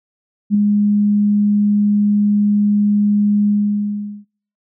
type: tone with ADSR envelope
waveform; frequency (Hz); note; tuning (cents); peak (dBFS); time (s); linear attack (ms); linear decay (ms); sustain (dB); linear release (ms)
sine; 206.4; G#3; -10; -8; 0.5-4.25; 46; 4; -3; 770
effects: noise-tail reverb RT60 0.5 s tail -23 dB re dry